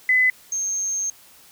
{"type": "tone pair in turn", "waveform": "sine", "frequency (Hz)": [2015, 6397], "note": ["B6", "G8"], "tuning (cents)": [34, 34], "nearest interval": "octave + minor sixth", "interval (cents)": 2000, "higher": "second", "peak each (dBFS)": [-14, -22], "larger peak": "first", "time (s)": [[0.09, 0.3], [0.52, 1.1]], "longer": "second", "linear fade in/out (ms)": 2, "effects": ["white hiss -50 dBFS RMS until 1.51 s"]}